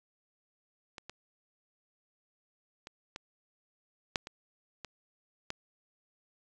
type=clicks; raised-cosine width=0.2 ms; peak=-26 / -26 / -27 / -23 / -11 / -25 / -24 / -18 dBFS; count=8; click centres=0.982 / 1.096 / 2.871 / 3.161 / 4.158 / 4.271 / 4.847 / 5.504 s; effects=resampled to 22050 Hz